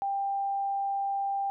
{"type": "tone", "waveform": "sine", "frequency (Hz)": 792, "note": "G5", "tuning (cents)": 18, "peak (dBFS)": -27, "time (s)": [0.02, 1.5], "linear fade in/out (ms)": 0, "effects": []}